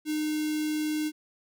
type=tone with notch filter; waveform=square; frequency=305.7 Hz; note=D#4; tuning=30 cents flat; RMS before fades=-29 dBFS; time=0.05-1.12 s; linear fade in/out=50 ms; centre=1000 Hz; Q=0.68; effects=none